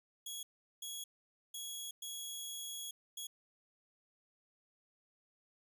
15% pulse tone bursts at uneven times, 3335 Hz, G#7, 7 cents sharp, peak -35 dBFS, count 5, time 0.26-0.43 / 0.82-1.04 / 1.54-1.91 / 2.02-2.91 / 3.17-3.27 s, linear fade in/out 5 ms, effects none

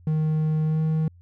triangle tone with pitch glide, 155.7 to 157.78 Hz, D#3 to D#3, +2 to +24 cents, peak -18 dBFS, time 0.07-1.08 s, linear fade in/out 2 ms, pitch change +22 cents, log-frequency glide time 0.65-0.81 s, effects added 87 Hz sine -48 dBFS peak until 1.21 s

